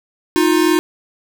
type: tone pair together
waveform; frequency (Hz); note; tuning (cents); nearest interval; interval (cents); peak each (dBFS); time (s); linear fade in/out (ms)
square; 312.4 / 354.3; D#4 / F4; +7 / +25; major second; 218; -15; 0.36-0.79; 0
effects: none